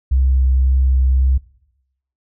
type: tone with vibrato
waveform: sine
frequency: 65.41 Hz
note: C2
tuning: in tune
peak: -10 dBFS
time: 0.11-1.38 s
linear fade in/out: 10 ms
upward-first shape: sine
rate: 1.9 Hz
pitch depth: 10 cents each way
effects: noise-tail reverb RT60 0.8 s tail -21 dB re dry + tanh soft clip ceiling -7 dBFS